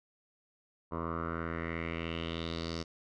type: tone with low-pass filter sweep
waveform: 10% pulse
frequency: 83 Hz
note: E2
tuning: 12 cents sharp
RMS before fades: -37 dBFS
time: 0.91-2.84 s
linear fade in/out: 20 ms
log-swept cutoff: 1000 to 5200 Hz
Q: 4
effects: none